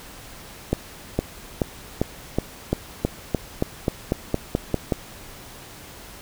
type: accelerating click train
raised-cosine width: 2 ms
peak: -6 dBFS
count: 15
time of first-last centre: 0.73-4.922 s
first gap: 460 ms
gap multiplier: 0.93
effects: pink hiss -42 dBFS RMS until 6.21 s